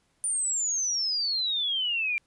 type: exponential sweep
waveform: sine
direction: down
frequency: 9320 to 2349 Hz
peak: -25 dBFS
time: 0.24-2.18 s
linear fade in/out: 0 ms
effects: pink hiss -70 dBFS RMS until 2.26 s + resampled to 24000 Hz